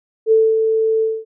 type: tone with ADSR envelope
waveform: sine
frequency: 443 Hz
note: A4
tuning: 12 cents sharp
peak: -8 dBFS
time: 0.26-1.25 s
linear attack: 54 ms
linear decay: 240 ms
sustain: -5 dB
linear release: 230 ms
effects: none